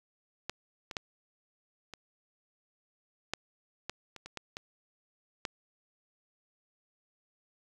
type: clicks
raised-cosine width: 0.2 ms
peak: -17 / -23 / -16 / -26 / -14 / -18 / -28 / -27 / -21 / -22 / -16 dBFS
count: 11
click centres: 0.496 / 0.912 / 0.968 / 1.937 / 3.336 / 3.896 / 4.163 / 4.26 / 4.373 / 4.569 / 5.452 s
effects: 8-bit